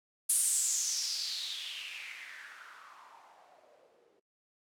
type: noise with low-pass filter sweep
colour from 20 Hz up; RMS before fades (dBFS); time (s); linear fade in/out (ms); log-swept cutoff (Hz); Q
violet; -37; 0.29-4.2; 10; 10000 to 400; 4.9
effects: noise-tail reverb RT60 0.2 s tail -24 dB re dry